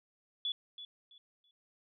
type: tone with echo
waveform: sine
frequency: 3426 Hz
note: A7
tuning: 47 cents flat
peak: -32 dBFS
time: 0.45-0.52 s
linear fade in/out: 2 ms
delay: 330 ms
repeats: 3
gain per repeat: -12 dB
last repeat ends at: 1.51 s
effects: none